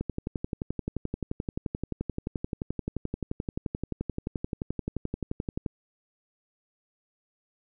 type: click train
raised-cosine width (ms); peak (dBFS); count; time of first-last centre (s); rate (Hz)
3; -17; 66; 0.01-5.662; 11.5
effects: none